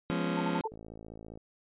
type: chord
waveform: 30% pulse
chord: C# dominant seventh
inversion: first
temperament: just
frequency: 173.24 / 207.9 / 249.5 / 277.2 Hz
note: E#3 / G#3 / B3 / C#4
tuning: -14 / +2 / +18 / 0 cents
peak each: -30 / -34 / -35 / -33 dBFS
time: 0.1-0.61 s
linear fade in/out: 0 ms
type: tone bursts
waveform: sine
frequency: 886 Hz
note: A5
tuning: 12 cents sharp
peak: -32 dBFS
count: 4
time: 0.37-0.676 s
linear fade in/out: 5 ms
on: 39 ms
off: 50 ms
type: tone with exponential decay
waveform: sine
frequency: 440 Hz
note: A4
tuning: in tune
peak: -30 dBFS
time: 0.65-0.75 s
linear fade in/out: 5 ms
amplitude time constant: 20 ms
type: click train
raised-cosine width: 2 ms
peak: -33 dBFS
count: 37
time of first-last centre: 0.72-1.375 s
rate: 55 Hz
effects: resampled to 8000 Hz